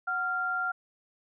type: tone pair together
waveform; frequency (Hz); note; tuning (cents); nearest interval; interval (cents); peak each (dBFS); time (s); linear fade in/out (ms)
sine; 740 / 1389.7; F#5 / F6; 0 / -9; major seventh; 1091; -35 / -28; 0.07-0.72; 10
effects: none